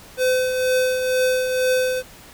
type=tone with tremolo; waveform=square; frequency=510 Hz; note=C5; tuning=44 cents flat; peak=-16 dBFS; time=0.17-2.03 s; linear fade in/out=50 ms; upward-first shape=triangle; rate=2.1 Hz; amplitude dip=50%; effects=pink hiss -44 dBFS RMS until 2.33 s